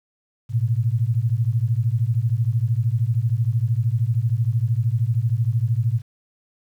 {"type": "beating tone pair", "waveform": "sine", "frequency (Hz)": [110, 123], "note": ["A2", "B2"], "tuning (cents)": [0, -7], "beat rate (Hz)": 13, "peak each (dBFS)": [-20, -21], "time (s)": [0.49, 6.02], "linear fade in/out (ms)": 50, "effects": ["9-bit"]}